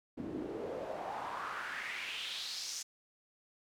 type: noise with band-pass filter sweep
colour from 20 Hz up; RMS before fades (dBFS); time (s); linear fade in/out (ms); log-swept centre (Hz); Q
pink; -41; 0.17-2.83; 10; 250 to 6400; 3.4
effects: none